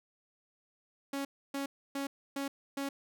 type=tone bursts; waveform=sawtooth; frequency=277.2 Hz; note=C#4; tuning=in tune; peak=-30 dBFS; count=5; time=1.13-2.89 s; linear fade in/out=5 ms; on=120 ms; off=290 ms; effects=none